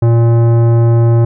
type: tone with tanh clipping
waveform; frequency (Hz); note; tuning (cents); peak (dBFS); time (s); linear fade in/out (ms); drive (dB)
sine; 116.54; A#2; 0; -8; 0.02-1.25; 5; 15
effects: none